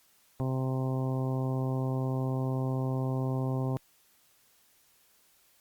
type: harmonic tone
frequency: 130.81 Hz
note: C3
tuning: in tune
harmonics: 1 / 2 / 3 / 4 / 5 / 6 / 7 / 8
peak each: -29 / -35 / -39 / -41 / -43 / -45 / -46 / -47 dBFS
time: 0.4-3.77 s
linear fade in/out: 0 ms
effects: white hiss -65 dBFS RMS until 5.6 s + Opus 48 kbps